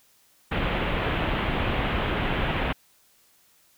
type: low-pass noise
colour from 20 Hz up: pink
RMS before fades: -26 dBFS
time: 0.51-2.73 s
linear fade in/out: 10 ms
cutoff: 3300 Hz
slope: 48 dB/octave
effects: white hiss -61 dBFS RMS until 3.77 s